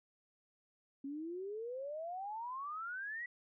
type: exponential sweep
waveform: sine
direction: up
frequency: 270 to 1976 Hz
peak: -40 dBFS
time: 1.04-3.26 s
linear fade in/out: 5 ms
effects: none